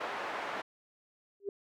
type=band-pass noise; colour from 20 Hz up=pink; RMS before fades=-38 dBFS; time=0-0.62 s; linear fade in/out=10 ms; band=600 to 1800 Hz; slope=12 dB/octave
type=tone with exponential growth; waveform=sine; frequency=400 Hz; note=G4; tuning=35 cents sharp; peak=-29 dBFS; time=1.4-1.49 s; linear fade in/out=2 ms; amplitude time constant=19 ms
effects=none